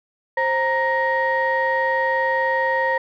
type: tone cluster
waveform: sine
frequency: 528 / 932 / 1877 Hz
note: C5 / A#5 / A#6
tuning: +16 / -1 / +11 cents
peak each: -21 dBFS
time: 0.37-2.98 s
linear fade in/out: 5 ms
effects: tanh soft clip ceiling -11 dBFS